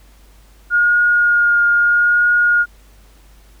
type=tone with vibrato; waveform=sine; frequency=1427 Hz; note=F6; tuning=37 cents sharp; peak=-10 dBFS; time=0.7-2.66 s; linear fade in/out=50 ms; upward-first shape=triangle; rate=0.78 Hz; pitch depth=15 cents each way; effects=added 50 Hz sine -44 dBFS peak until 3.6 s + pink hiss -52 dBFS RMS until 3.6 s